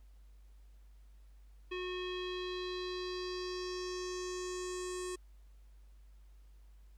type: tone with low-pass filter sweep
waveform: square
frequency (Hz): 364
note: F#4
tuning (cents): -28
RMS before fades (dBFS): -40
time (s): 1.71-5.16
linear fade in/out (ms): 10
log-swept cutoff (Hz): 2900 to 8500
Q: 4.1
effects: added 50 Hz sine -55 dBFS peak until 6.97 s + pink hiss -75 dBFS RMS until 6.97 s